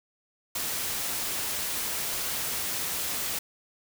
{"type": "noise", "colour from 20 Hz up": "white", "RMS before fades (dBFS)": -31, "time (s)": [0.55, 3.39], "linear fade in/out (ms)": 5, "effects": []}